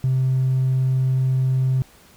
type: tone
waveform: triangle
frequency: 130.6 Hz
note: C3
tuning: 3 cents flat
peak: -13 dBFS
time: 0.04-1.82 s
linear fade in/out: 0 ms
effects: tanh soft clip ceiling -13 dBFS + pink hiss -51 dBFS RMS until 2.16 s